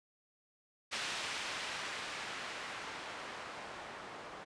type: noise with low-pass filter sweep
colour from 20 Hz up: blue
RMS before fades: -43 dBFS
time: 0.91-4.45 s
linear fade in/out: 20 ms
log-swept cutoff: 3000 to 900 Hz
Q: 0.7
effects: resampled to 22050 Hz